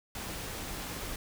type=noise; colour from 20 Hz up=pink; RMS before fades=-39 dBFS; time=0.15-1.16 s; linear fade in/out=2 ms; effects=none